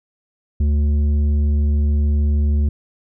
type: tone with tanh clipping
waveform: triangle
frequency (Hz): 73.42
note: D2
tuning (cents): 0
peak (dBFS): -15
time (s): 0.6-2.69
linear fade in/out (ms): 5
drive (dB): 12
effects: none